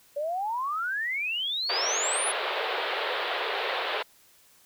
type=exponential sweep; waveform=sine; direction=up; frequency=561 to 10510 Hz; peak=-27 dBFS; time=0.16-2.32 s; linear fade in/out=10 ms
type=band-pass noise; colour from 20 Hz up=pink; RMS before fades=-30 dBFS; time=1.69-4.03 s; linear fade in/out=10 ms; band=410 to 4000 Hz; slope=48 dB/octave
effects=white hiss -59 dBFS RMS until 4.65 s